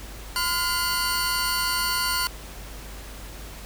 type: tone cluster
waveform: sawtooth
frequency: 1022 / 1414 / 4503 Hz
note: C6 / F6 / C#8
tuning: -41 / +21 / +26 cents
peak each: -24 dBFS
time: 0.36-2.27 s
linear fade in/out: 0 ms
effects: added 50 Hz sine -39 dBFS peak until 3.65 s + pink hiss -42 dBFS RMS until 3.65 s